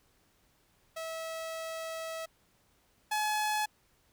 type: tone pair in turn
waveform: sawtooth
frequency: 649 / 850 Hz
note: E5 / G#5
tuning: -27 / +40 cents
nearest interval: perfect fourth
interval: 467 cents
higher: second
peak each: -33 / -25 dBFS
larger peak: second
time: 0.96-2.26 / 3.11-3.66 s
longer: first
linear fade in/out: 10 ms
effects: pink hiss -69 dBFS RMS until 4.12 s